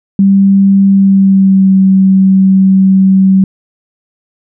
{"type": "tone with pitch glide", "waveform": "sine", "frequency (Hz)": [196, 191.19], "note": ["G3", "G3"], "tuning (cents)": [0, -43], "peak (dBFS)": -3, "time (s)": [0.19, 3.44], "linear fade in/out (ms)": 2, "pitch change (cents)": -43, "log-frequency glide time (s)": [0.89, 1.74], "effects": []}